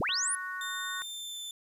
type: linear sweep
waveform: sine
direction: up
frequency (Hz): 30.87 to 10260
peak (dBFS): -28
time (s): 0-0.35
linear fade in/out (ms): 0
type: chord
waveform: sine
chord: F# major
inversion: second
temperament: just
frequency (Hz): 1110 / 1480 / 1850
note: C#6 / F#6 / A#6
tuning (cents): +2 / 0 / -14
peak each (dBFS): -40 / -37 / -41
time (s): 0.09-1.02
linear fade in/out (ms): 0
type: tone with pitch glide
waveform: sawtooth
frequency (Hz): 3600 to 3536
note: A7 to A7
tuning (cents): +39 to +8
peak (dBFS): -35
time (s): 0.61-1.51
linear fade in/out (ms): 2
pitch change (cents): -31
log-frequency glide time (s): 0.96-1.38
effects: resampled to 32000 Hz + 10-bit